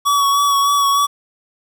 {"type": "tone with vibrato", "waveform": "square", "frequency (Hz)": 1129, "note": "C#6", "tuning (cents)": 31, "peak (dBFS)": -13, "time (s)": [0.05, 1.07], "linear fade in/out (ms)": 20, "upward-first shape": "sine", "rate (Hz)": 3.3, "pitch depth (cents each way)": 22, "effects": ["8-bit"]}